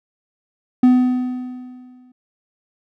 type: tone with exponential decay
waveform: triangle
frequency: 251.3 Hz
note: B3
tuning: 30 cents sharp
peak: -5 dBFS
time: 0.83-2.12 s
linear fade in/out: 5 ms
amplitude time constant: 280 ms
effects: none